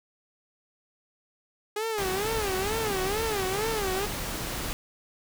sawtooth tone with vibrato, 410 Hz, G#4, 22 cents flat, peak -24 dBFS, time 1.76-4.06 s, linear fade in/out 5 ms, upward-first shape sine, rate 2.2 Hz, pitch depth 170 cents each way
pink noise, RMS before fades -33 dBFS, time 1.98-4.73 s, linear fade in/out 0 ms
effects none

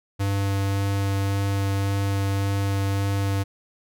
square tone with vibrato, 98.8 Hz, G2, 14 cents sharp, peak -22 dBFS, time 0.19-3.44 s, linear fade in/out 20 ms, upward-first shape sine, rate 1.8 Hz, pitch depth 8 cents each way, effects none

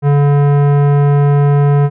sine tone with tanh clipping, 143.4 Hz, D3, 41 cents flat, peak -9 dBFS, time 0.02-1.9 s, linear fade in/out 50 ms, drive 17 dB, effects none

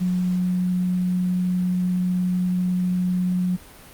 sine tone, 181.2 Hz, F#3, 36 cents flat, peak -19 dBFS, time 0-3.57 s, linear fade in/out 20 ms, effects pink hiss -45 dBFS RMS until 3.93 s + Opus 48 kbps

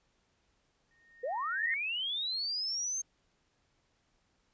sine tone with exponential growth, 1846 Hz, A#6, 17 cents flat, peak -29 dBFS, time 0.91-1.74 s, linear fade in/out 1 ms, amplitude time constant 180 ms
sine linear sweep, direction up, 460.1 to 6420 Hz, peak -32 dBFS, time 1.23-3.02 s, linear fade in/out 10 ms
effects pink hiss -74 dBFS RMS until 4.53 s + resampled to 16000 Hz

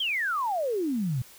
sine exponential sweep, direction down, 3300 to 117 Hz, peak -25 dBFS, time 0-1.22 s, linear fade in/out 5 ms, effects white hiss -51 dBFS RMS until 1.38 s

